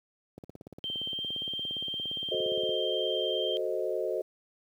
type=click train; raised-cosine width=2 ms; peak=-30 dBFS; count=41; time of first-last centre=0.38-2.692 s; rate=17.3 Hz
type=tone with pitch glide; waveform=sine; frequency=3136 to 3161 Hz; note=G7 to G7; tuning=0 to +14 cents; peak=-32 dBFS; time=0.84-3.57 s; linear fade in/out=0 ms; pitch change=+14 cents; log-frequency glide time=1.1-1.23 s
type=chord; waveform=sine; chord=F# diminished seventh; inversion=none; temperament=equal; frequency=370 / 440 / 523.3 / 622.3 Hz; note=F#4 / A4 / C5 / Eb5; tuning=0 / 0 / 0 / 0 cents; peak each=-34 dBFS; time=2.31-4.22 s; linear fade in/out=10 ms
effects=high-pass 100 Hz 12 dB/octave + 10-bit